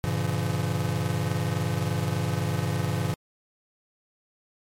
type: chord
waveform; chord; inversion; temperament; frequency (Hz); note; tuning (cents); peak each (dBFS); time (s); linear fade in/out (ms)
square; G diminished seventh; none; just; 98 / 117.6 / 141.12 / 169.34; G2 / Bb2 / Db3 / Fb3; 0 / +16 / +31 / +47; -31; 0.04-3.14; 0
effects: MP3 64 kbps